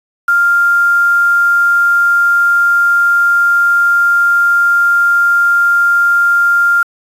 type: tone with quantisation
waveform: sine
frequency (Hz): 1396.9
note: F6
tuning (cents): 0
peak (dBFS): -7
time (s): 0.28-6.83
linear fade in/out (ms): 5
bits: 5
effects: resampled to 32000 Hz